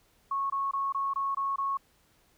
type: tone bursts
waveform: sine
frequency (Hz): 1100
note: C#6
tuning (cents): -14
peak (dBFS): -27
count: 7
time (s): 0.31-1.772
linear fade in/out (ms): 5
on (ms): 190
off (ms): 22
effects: pink hiss -66 dBFS RMS until 2.37 s